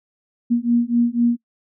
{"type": "beating tone pair", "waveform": "sine", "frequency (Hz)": [235.5, 239.5], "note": ["A#3", "A#3"], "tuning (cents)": [18, 47], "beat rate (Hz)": 4, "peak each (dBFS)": -18, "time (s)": [0.5, 1.37], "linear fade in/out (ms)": 20, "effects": ["noise-tail reverb RT60 0.1 s tail -24 dB re dry"]}